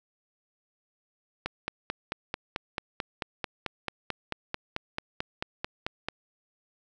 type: click train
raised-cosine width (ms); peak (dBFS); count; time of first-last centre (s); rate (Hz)
0.3; -14; 22; 1.46-6.086; 4.54
effects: none